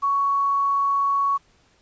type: tone with quantisation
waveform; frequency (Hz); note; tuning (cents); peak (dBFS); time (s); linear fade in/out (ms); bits
sine; 1116; C#6; +11; -18; 0.02-1.38; 20; 8
effects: pink hiss -60 dBFS RMS until 1.81 s + resampled to 16000 Hz